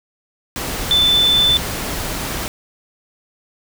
sine tone in noise, 3520 Hz, A7, in tune, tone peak -11 dBFS, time 0.91-1.57 s, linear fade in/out 0 ms, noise pink, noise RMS -24 dBFS, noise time 0.56-2.48 s, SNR +10 dB, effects none

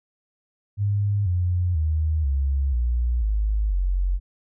sine tone with pitch steps, 101.8 / 89.14 / 78.05 / 68.34 / 59.84 / 52.39 / 45.87 Hz, G#2 / F2 / D#2 / C#2 / A#1 / G#1 / F#1, -34 / +36 / +6 / -24 / +46 / +16 / -14 cents, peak -19 dBFS, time 0.77-4.2 s, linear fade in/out 50 ms, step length 490 ms, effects none

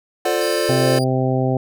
square chord, D minor seventh, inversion first, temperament equal with one note detuned, 349.2 / 440 / 523.3 / 592.1 Hz, F4 / A4 / C5 / D5, 0 / 0 / 0 / +14 cents, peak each -24 / -24 / -25 / -23 dBFS, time 0.25-0.99 s, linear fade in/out 5 ms
sine tone with exponential decay, 737 Hz, F#5, 7 cents flat, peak -21 dBFS, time 0.25-0.9 s, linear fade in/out 2 ms, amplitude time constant 140 ms
35% pulse tone, 4800 Hz, D8, 37 cents sharp, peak -27 dBFS, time 0.41-1.04 s, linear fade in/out 2 ms
harmonic tone, 130 Hz, C3, 11 cents flat, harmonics 1 / 2 / 3 / 4 / 5 / 6, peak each -19 / -22 / -24 / -25 / -26 / -27 dBFS, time 0.69-1.57 s, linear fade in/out 2 ms
effects none

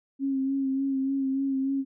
sine tone with vibrato, 270.1 Hz, C#4, 45 cents flat, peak -24 dBFS, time 0.19-1.85 s, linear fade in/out 50 ms, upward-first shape sine, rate 3.4 Hz, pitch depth 27 cents each way, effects none

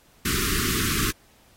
pink band-stop noise, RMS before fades -25 dBFS, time 0.25-1.11 s, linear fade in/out 5 ms, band 420 to 1100 Hz, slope 96 dB/octave, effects pink hiss -58 dBFS RMS until 1.56 s + AAC 48 kbps

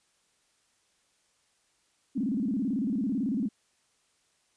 sine tone with vibrato, 238.2 Hz, A#3, 38 cents sharp, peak -26 dBFS, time 2.15-3.49 s, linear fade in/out 20 ms, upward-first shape square, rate 18 Hz, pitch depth 230 cents each way, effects white hiss -70 dBFS RMS until 4.56 s + resampled to 22050 Hz

